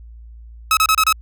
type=tone bursts; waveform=sawtooth; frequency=1286 Hz; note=E6; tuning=43 cents flat; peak=-8 dBFS; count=5; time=0.71-1.126 s; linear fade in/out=2 ms; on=60 ms; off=29 ms; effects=added 57 Hz sine -36 dBFS peak until 1.21 s